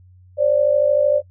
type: tone pair together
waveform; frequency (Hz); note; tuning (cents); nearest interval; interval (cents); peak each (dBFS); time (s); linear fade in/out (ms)
sine; 533.9 / 587; C5 / D5; +35 / -1; major second; 164; -18 / -14; 0.37-1.22; 50
effects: noise-tail reverb RT60 0.1 s tail -23 dB re dry + added 91 Hz sine -45 dBFS peak until 1.3 s